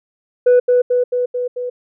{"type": "tone with echo", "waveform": "sine", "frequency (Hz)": 493.9, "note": "B4", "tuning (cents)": 0, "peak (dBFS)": -5, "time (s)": [0.46, 0.6], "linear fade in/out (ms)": 10, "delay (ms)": 220, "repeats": 5, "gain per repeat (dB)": -3, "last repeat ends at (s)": 1.7, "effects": ["tanh soft clip ceiling -6 dBFS"]}